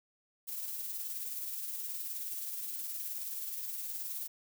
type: noise with tremolo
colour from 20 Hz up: violet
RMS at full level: -38 dBFS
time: 0.47-4.28 s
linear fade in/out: 20 ms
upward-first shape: sine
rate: 19 Hz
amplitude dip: 35%
effects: none